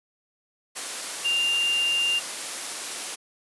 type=tone in noise; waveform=sine; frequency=2794 Hz; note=F7; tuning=in tune; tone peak=-21 dBFS; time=1.24-2.2 s; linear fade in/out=20 ms; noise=white; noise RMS=-32 dBFS; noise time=0.75-3.16 s; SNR=+8 dB; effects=high-pass 300 Hz 12 dB/octave + resampled to 24000 Hz